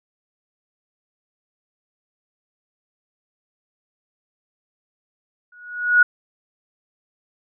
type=tone with exponential growth; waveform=sine; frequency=1457 Hz; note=F#6; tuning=27 cents flat; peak=-7 dBFS; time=5.52-6.03 s; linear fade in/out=5 ms; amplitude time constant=110 ms; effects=none